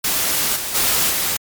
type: noise with level steps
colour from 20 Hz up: white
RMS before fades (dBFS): -19 / -25 / -17 / -20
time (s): 0.04-1.37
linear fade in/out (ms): 5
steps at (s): 0.55 / 0.74 / 1.09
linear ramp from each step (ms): 20
effects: MP3 96 kbps